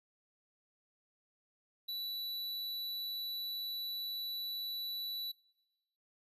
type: tone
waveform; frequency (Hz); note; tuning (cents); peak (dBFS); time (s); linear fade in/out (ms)
square; 3951; B7; 0; -38; 1.88-5.32; 10
effects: noise-tail reverb RT60 1.0 s tail -24 dB re dry + resampled to 32000 Hz